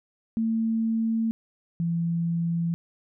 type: tone pair in turn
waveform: sine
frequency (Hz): 224.9 / 168.48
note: A3 / E3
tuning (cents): +38 / +38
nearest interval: perfect fourth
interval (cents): 500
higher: first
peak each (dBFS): -22 / -23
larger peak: first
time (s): 0.37-1.31 / 1.8-2.74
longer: neither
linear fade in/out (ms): 0
effects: none